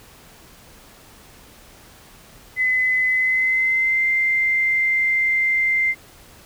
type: tone with pitch glide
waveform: sine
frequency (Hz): 2023 to 2088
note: B6 to C7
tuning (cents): +41 to -4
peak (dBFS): -16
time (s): 2.56-5.95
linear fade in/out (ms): 50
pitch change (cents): +55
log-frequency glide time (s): 3.1-4.08
effects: pink hiss -47 dBFS RMS until 6.45 s